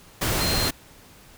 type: tone in noise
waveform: sine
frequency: 4175 Hz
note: C8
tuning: 5 cents flat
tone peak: -26 dBFS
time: 0.4-0.69 s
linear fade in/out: 10 ms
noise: pink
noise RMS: -24 dBFS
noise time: 0.21-0.71 s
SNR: -5 dB
effects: pink hiss -50 dBFS RMS until 1.37 s